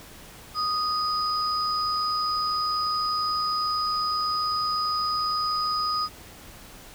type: tone pair together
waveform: sine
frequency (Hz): 1244.5 / 4978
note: D#6 / D#8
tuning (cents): 0 / 0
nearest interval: 2 octaves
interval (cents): 2400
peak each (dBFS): -25 / -28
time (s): 0.54-6.09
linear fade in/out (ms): 50
effects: pink hiss -46 dBFS RMS until 6.94 s